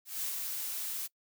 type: noise with ADSR envelope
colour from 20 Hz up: blue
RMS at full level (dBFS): -34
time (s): 0.05-1.08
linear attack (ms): 180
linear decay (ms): 92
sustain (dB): -3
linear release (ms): 27
effects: noise-tail reverb RT60 0.1 s tail -24 dB re dry